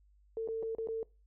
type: tone with dropouts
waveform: sine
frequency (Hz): 448.7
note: A4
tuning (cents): +34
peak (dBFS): -33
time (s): 0.37-1.03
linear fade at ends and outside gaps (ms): 1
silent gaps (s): 0.476-0.486 / 0.627-0.631 / 0.75-0.784 / 0.873-0.886
effects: noise-tail reverb RT60 0.3 s tail -23 dB re dry + added 50 Hz sine -62 dBFS peak until 1.26 s